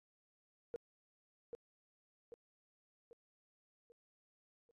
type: tone with echo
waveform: sine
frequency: 470.8 Hz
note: A#4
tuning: 17 cents sharp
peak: -37 dBFS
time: 0.74-0.76 s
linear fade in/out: 0 ms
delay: 790 ms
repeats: 5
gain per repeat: -6 dB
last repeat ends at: 4.71 s
effects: tanh soft clip ceiling -35 dBFS + AAC 32 kbps